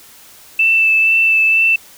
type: tone with vibrato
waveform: sine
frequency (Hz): 2649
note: E7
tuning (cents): +8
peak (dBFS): -9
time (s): 0.59-1.76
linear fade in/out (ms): 5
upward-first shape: sine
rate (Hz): 2.1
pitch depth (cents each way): 14
effects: white hiss -42 dBFS RMS until 1.97 s